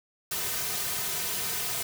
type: noise with comb filter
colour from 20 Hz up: white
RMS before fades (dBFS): -31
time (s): 0.31-1.83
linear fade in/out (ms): 5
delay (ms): 3.6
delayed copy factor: -1
effects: none